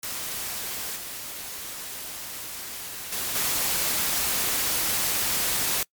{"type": "noise with level steps", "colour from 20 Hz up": "white", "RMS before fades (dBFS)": [-32, -36, -29, -25], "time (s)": [0.03, 5.83], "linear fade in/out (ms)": 2, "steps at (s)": [0.96, 3.12, 3.35], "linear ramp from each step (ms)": 5, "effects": ["noise-tail reverb RT60 0.1 s tail -25 dB re dry", "MP3 96 kbps"]}